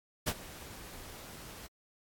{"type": "noise with ADSR envelope", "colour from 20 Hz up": "pink", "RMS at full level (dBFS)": -29, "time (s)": [0.26, 1.67], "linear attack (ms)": 18, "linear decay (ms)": 51, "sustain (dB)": -19, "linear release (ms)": 7, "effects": ["AAC 64 kbps"]}